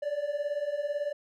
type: beating tone pair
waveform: triangle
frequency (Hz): 570 / 588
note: C#5 / D5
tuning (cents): +48 / +2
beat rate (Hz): 18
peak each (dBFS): -32 / -29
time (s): 0.02-1.13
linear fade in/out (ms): 10
effects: none